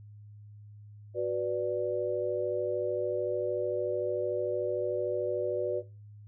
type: chord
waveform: sine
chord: B minor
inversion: second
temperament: equal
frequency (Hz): 370 / 493.9 / 587.3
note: F#4 / B4 / D5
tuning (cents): 0 / 0 / 0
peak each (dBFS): -32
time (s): 1.14-5.83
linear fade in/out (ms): 50
effects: noise-tail reverb RT60 0.3 s tail -19 dB re dry + added 104 Hz sine -47 dBFS peak until 6.27 s